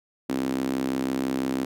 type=tone with high-pass filter; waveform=sawtooth; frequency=66 Hz; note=C2; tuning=16 cents sharp; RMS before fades=-27 dBFS; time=0.29-1.65 s; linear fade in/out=5 ms; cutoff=270 Hz; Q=4.2; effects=none

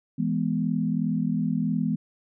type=chord; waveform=sine; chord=E major; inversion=none; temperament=equal; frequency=164.81 / 207.7 / 246.9 Hz; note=E3 / G#3 / B3; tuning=0 / 0 / 0 cents; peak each=-27 dBFS; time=0.18-1.96 s; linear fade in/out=10 ms; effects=none

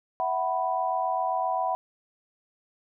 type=chord; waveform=sine; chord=E suspended second; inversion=none; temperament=equal with one note detuned; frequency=659.3 / 746.9 / 987.8 Hz; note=E5 / F#5 / B5; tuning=0 / +16 / 0 cents; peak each=-31 / -27 / -29 dBFS; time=0.2-1.75 s; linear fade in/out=0 ms; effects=none

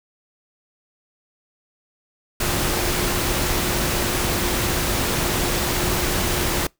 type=tone in noise; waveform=sine; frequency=354.6 Hz; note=F4; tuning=26 cents sharp; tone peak=-30 dBFS; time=2.4-6.67 s; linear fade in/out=5 ms; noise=pink; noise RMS=-22 dBFS; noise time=2.4-6.67 s; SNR=-11 dB; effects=noise-tail reverb RT60 0.2 s tail -26 dB re dry

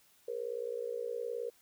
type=tone with amplitude modulation; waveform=sine; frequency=474.6 Hz; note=A#4; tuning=31 cents sharp; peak=-31 dBFS; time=0.28-1.5 s; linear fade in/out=5 ms; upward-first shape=sine; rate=59.1 Hz; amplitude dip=90%; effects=white hiss -66 dBFS RMS until 1.61 s

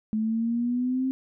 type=exponential sweep; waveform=sine; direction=up; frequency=215.1 to 264.8 Hz; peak=-23 dBFS; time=0.13-1.11 s; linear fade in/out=0 ms; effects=none

